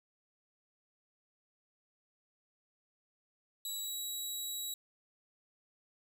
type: tone with pitch glide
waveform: 15% pulse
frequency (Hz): 3905 to 3876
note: B7 to B7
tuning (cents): -20 to -33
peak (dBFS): -31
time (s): 3.65-4.74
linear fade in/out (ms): 2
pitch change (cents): -13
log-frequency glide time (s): 3.79-3.95
effects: none